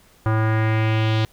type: tone with low-pass filter sweep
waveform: square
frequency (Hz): 110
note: A2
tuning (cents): 0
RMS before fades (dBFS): -19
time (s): 0.26-1.25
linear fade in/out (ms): 0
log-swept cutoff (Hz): 1300 to 3800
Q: 2.4
effects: pink hiss -54 dBFS RMS until 1.32 s